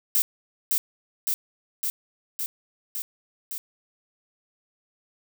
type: noise with echo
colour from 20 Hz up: violet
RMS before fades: -21 dBFS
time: 0.15-0.22 s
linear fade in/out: 0 ms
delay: 560 ms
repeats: 6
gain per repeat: -2 dB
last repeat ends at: 3.58 s
effects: none